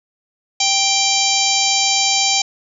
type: harmonic tone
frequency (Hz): 786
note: G5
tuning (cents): +4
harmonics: 1 / 3 / 4 / 5 / 6 / 7 / 8 / 9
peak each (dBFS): -22 / -22 / -22 / -22 / -22 / -22 / -22 / -22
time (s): 0.6-2.42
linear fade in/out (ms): 5
effects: none